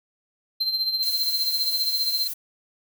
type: tone with tremolo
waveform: triangle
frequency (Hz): 4130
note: C8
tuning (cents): -23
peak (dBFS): -18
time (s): 0.6-2.28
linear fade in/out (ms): 10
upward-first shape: triangle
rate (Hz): 15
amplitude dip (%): 70
type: noise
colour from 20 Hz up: violet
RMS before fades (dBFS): -31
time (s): 1.02-2.34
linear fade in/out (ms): 10
effects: none